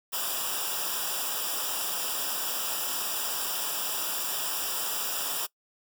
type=noise with comb filter; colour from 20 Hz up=white; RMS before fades=-31 dBFS; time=0.12-5.47 s; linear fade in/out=20 ms; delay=0.47 ms; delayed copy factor=-0.95; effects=noise-tail reverb RT60 0.1 s tail -22 dB re dry